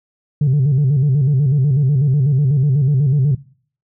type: tone with vibrato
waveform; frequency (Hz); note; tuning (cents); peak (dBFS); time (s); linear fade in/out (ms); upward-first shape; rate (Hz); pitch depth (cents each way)
sine; 138.59; C#3; 0; -9; 0.41-3.35; 5; square; 8.1; 110
effects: noise-tail reverb RT60 0.5 s tail -21 dB re dry + tanh soft clip ceiling -9 dBFS